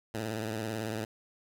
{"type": "tone with vibrato", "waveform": "10% pulse", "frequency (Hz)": 110, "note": "A2", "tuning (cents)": 0, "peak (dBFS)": -25, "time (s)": [0.14, 1.05], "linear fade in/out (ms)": 5, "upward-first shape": "triangle", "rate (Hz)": 18, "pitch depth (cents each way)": 97, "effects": []}